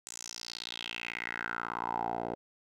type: tone with band-pass filter sweep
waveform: 10% pulse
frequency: 58.27 Hz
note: A#1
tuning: in tune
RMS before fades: -38 dBFS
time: 0.07-2.35 s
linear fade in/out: 0 ms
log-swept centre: 7700 to 560 Hz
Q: 4.6
effects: none